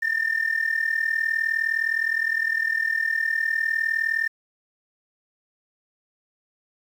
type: tone with amplitude modulation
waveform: sine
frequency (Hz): 1800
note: A6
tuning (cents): +39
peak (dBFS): -16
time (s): 0.02-4.28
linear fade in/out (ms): 10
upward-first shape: sine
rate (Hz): 39.6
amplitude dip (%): 85
effects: tanh soft clip ceiling -16 dBFS + 8-bit